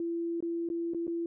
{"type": "tone with dropouts", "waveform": "sine", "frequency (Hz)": 337.4, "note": "E4", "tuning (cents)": 40, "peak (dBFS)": -30, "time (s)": [0, 1.26], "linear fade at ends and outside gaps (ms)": 2, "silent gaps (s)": [[0.405, 0.425], [0.689, 0.7], [0.936, 0.946], [1.069, 1.078]], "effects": []}